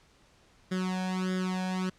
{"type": "tone with flanger", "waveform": "sawtooth", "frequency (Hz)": 185.4, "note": "F#3", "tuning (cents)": 4, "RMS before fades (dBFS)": -31, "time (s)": [0.71, 1.9], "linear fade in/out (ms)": 10, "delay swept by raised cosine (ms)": [0.58, 1.23], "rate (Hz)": 1.6, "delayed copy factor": 0.95, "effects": ["pink hiss -62 dBFS RMS until 1.98 s", "low-pass 7000 Hz 12 dB/octave"]}